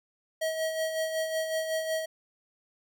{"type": "tone with tremolo", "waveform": "square", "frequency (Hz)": 639, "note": "D#5", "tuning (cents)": 46, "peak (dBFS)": -27, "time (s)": [0.41, 2.06], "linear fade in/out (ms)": 10, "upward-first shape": "sine", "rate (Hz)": 5.4, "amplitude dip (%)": 50, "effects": []}